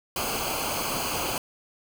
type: noise with comb filter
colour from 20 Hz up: pink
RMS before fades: -29 dBFS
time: 0.16-1.38 s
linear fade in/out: 2 ms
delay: 0.54 ms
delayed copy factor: -0.75
effects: none